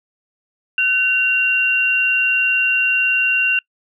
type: tone pair together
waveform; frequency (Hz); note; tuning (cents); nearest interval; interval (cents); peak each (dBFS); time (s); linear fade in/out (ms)
sine; 1510.7 / 2761; F#6 / F7; +36 / -20; minor seventh; 1044; -21 / -14; 0.78-3.59; 2
effects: noise-tail reverb RT60 0.1 s tail -26 dB re dry